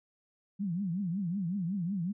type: tone with vibrato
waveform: sine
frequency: 184.1 Hz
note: F#3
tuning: 8 cents flat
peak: -30 dBFS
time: 0.59-2.13 s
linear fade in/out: 20 ms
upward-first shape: triangle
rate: 5.4 Hz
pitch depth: 240 cents each way
effects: none